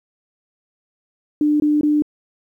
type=tone bursts; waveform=sine; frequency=298.4 Hz; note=D4; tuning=28 cents sharp; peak=-13 dBFS; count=3; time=1.41-2.022 s; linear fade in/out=2 ms; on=190 ms; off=21 ms; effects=9-bit